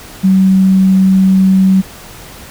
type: tone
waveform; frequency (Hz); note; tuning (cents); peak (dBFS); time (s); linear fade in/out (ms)
sine; 190; F#3; +46; -5; 0.23-1.82; 20
effects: pink hiss -33 dBFS RMS until 2.5 s